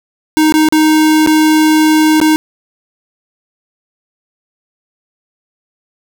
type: tone with dropouts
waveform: square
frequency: 311.1 Hz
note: D#4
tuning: in tune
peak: -7 dBFS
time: 0.37-2.36 s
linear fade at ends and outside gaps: 0 ms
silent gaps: 0.523-0.54 / 0.687-0.724 / 1.263-1.273 / 2.201-2.214 s
effects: 8-bit